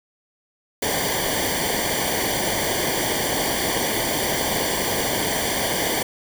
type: noise with comb filter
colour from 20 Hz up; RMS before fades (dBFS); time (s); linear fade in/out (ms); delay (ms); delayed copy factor
pink; -23; 0.82-6.03; 5; 0.76; -0.85
effects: none